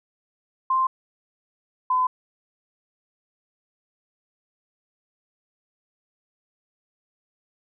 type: tone pair in turn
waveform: sine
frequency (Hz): 1046.5 / 1015.5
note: C6 / B5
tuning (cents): 0 / +48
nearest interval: minor second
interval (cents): 52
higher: first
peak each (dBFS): -18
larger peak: neither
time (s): 0.7-0.87 / 1.9-2.07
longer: neither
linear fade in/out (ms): 5
effects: none